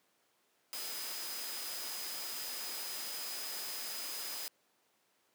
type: tone in noise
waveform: sine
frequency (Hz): 5000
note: D#8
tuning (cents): +8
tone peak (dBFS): -45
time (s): 0.73-4.48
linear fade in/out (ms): 0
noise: white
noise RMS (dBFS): -42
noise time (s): 0.73-4.48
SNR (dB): -6
effects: pink hiss -73 dBFS RMS until 5.34 s + high-pass 300 Hz 12 dB/octave